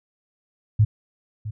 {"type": "tone with echo", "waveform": "sine", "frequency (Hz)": 106.9, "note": "A2", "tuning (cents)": -49, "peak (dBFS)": -12, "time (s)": [0.79, 0.85], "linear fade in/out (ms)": 10, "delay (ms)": 660, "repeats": 1, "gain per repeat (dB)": -15, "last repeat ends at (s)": 1.51, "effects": []}